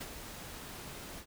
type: noise with ADSR envelope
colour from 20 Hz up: pink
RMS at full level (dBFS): -40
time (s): 0-1.26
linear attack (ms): 13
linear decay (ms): 39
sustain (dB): -6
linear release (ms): 73
effects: none